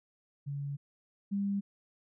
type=tone pair in turn; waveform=sine; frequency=141.6 / 199.74 Hz; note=C#3 / G3; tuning=+37 / +33 cents; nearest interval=tritone; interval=596 cents; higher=second; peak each=-34 / -29 dBFS; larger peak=second; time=0.46-0.77 / 1.31-1.61 s; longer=first; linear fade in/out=20 ms; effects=none